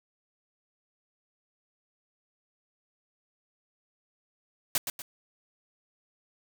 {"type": "noise with echo", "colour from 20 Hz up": "white", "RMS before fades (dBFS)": -26, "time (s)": [4.75, 4.78], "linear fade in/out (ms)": 2, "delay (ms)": 120, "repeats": 2, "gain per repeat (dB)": -7, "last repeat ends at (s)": 5.02, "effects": []}